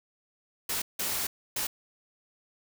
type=noise bursts at uneven times; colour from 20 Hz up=white; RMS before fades=-31 dBFS; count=3; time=0.69-0.82 / 0.99-1.27 / 1.56-1.67 s; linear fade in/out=5 ms; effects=none